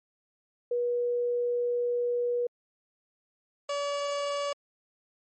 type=tone pair in turn; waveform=sine / 30% pulse; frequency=483.6 / 571.5 Hz; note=B4 / D5; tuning=-36 / -47 cents; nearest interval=minor third; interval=289 cents; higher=second; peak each=-25 / -26 dBFS; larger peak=first; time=0.71-2.47 / 3.69-4.53 s; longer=first; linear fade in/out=5 ms; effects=MP3 32 kbps